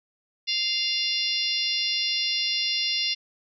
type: harmonic tone with a mistuned harmonic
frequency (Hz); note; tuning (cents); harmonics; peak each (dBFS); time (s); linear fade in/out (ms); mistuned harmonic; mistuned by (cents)
698.5; F5; 0; 3 / 4 / 5 / 6 / 7 / 8; -35 / -29 / -30 / -31 / -29 / -32; 0.47-3.15; 20; 8; -17
effects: none